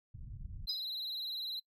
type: low-pass noise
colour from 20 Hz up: pink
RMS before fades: -45 dBFS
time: 0.14-0.66 s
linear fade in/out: 10 ms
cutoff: 140 Hz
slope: 24 dB/octave
type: tone with vibrato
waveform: triangle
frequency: 3978 Hz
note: B7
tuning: 12 cents sharp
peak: -36 dBFS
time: 0.67-1.6 s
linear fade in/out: 10 ms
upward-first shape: sine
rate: 20 Hz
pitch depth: 73 cents each way
type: tone with exponential decay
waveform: sine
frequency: 4978 Hz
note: D#8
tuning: in tune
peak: -31 dBFS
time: 0.69-0.86 s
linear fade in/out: 5 ms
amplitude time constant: 36 ms
effects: noise-tail reverb RT60 0.1 s tail -24 dB re dry